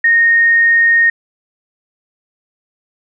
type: tone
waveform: sine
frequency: 1852 Hz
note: A#6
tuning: 12 cents flat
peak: -7 dBFS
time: 0.04-1.1 s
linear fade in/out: 5 ms
effects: none